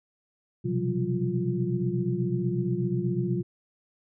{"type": "tone cluster", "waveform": "sine", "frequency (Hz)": [124.5, 132.7, 174.3, 189.6, 351.3], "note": ["B2", "C3", "F3", "F#3", "F4"], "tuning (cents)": [14, 25, -3, 43, 10], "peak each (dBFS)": -31, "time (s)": [0.64, 3.43], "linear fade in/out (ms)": 20, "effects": []}